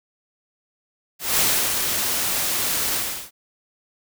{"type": "noise with ADSR envelope", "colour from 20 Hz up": "white", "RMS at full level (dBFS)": -18, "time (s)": [1.19, 3.31], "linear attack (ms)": 200, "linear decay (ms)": 320, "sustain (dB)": -5, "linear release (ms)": 370, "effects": []}